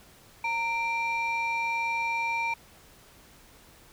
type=tone pair together; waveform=sine; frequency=921 / 2359 Hz; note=A#5 / D7; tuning=-21 / +7 cents; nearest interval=octave + major third; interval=1628 cents; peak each=-27 dBFS; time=0.44-2.54 s; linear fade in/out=5 ms; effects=tanh soft clip ceiling -23 dBFS + pink hiss -55 dBFS RMS until 3.92 s